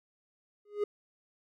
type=tone with exponential growth; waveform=triangle; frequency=413.8 Hz; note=G#4; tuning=6 cents flat; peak=-22 dBFS; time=0.65-0.84 s; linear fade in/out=5 ms; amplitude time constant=40 ms; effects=none